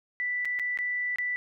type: tone with dropouts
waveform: sine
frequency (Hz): 1975.5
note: B6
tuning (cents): 0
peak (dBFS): -27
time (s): 0.2-1.36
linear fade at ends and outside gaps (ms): 0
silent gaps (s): 0.449-0.454 / 0.59-0.596 / 0.774-0.788 / 1.159-1.185
effects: none